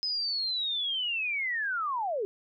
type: linear sweep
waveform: sine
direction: down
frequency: 5090 to 380.2 Hz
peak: -28 dBFS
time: 0.03-2.25 s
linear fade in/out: 0 ms
effects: none